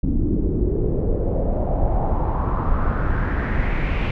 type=noise with low-pass filter sweep; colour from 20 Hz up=brown; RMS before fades=-20 dBFS; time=0.03-4.11 s; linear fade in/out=2 ms; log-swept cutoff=260 to 2600 Hz; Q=3.7; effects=none